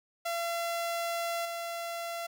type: tone with level steps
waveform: sawtooth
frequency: 680 Hz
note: F5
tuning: 46 cents flat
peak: -27 / -31 dBFS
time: 0.25-2.27 s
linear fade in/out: 10 ms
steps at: 1.45 s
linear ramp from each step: 5 ms
effects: none